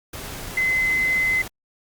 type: tone in noise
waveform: sine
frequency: 2046 Hz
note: C7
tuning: 39 cents flat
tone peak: -18 dBFS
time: 0.57-1.42 s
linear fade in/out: 5 ms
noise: pink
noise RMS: -34 dBFS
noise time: 0.13-1.48 s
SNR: +13 dB
effects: Opus 48 kbps